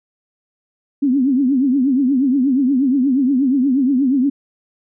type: tone with vibrato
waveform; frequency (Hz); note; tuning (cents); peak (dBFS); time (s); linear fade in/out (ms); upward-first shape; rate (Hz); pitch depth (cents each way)
sine; 265.9; C4; +28; -12; 1.02-4.3; 10; triangle; 8.4; 170
effects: none